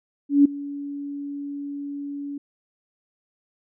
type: tone with ADSR envelope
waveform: sine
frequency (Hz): 284.4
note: C#4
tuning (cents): +45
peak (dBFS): -9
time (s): 0.29-2.38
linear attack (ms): 160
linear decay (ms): 8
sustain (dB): -20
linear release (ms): 5
effects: none